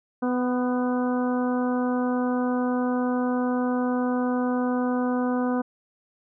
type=harmonic tone with a mistuned harmonic; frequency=249.4 Hz; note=B3; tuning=17 cents sharp; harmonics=1 / 2 / 3 / 4 / 5 / 6; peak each=-23 / -29 / -33 / -35 / -37 / -39 dBFS; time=0.22-5.62 s; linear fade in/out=10 ms; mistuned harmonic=5; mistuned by=-20 cents; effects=none